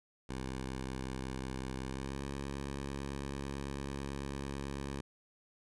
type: tone with pitch glide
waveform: 10% pulse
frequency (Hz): 65.41 to 69.06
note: C2 to C#2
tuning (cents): 0 to -6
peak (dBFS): -30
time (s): 0.29-5.01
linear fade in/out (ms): 5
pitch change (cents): +94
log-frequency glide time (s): 1.82-2.24
effects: resampled to 24000 Hz